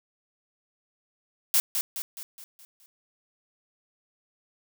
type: noise with echo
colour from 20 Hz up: blue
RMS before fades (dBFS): -21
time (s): 1.54-1.6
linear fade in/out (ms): 0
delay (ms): 210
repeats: 6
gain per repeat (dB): -6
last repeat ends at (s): 2.86
effects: none